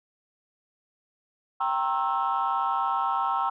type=chord; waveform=sine; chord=C dominant seventh; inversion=second; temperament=equal with one note detuned; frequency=784 / 932.3 / 1072.8 / 1318.5 Hz; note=G5 / Bb5 / C6 / E6; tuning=0 / 0 / +43 / 0 cents; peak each=-28 dBFS; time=1.6-3.5 s; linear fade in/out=10 ms; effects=tanh soft clip ceiling -17 dBFS